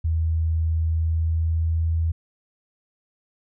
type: tone with pitch glide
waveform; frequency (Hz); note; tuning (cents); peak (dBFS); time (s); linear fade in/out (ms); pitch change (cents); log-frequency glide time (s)
sine; 80.9 to 81.75; E2 to E2; -32 to -14; -19; 0.04-2.12; 10; +18; 0.88-1.87
effects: none